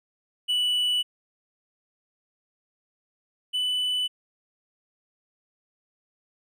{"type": "tone pair in turn", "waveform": "triangle", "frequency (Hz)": [2960, 2989], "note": ["F#7", "F#7"], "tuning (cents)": [0, 17], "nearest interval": "unison", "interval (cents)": 17, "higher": "second", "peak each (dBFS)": [-20, -22], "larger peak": "first", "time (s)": [[0.48, 1.03], [3.53, 4.08]], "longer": "neither", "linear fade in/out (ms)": 20, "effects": []}